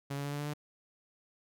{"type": "tone with pitch steps", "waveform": "sawtooth", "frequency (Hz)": [140, 141.63, 143.27, 144.94, 146.62, 148.32], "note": ["C#3", "C#3", "D3", "D3", "D3", "D3"], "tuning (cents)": [18, 38, -43, -22, -3, 17], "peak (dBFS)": -31, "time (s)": [0.1, 0.538], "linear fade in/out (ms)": 10, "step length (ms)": 73, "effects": []}